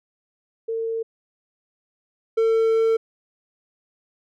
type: tone pair in turn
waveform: sine / triangle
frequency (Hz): 452.7 / 449.6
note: A4 / A4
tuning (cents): +49 / +37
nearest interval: unison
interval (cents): 12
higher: first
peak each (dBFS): -23 / -14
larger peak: second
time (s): 0.68-1.03 / 2.37-2.97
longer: second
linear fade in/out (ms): 10
effects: none